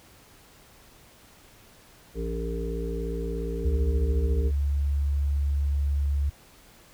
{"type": "harmonic tone", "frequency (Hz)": 57, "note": "A#1", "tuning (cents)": -38, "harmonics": [1, 3, 5, 7, 8], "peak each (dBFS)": [-30, -36, -39, -36, -35], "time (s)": [2.14, 4.52], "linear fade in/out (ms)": 50}
{"type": "tone", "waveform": "sine", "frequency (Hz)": 71, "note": "C#2", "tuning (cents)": 42, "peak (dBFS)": -22, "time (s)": [3.64, 6.3], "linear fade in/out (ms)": 10}
{"effects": ["pink hiss -54 dBFS RMS until 6.93 s"]}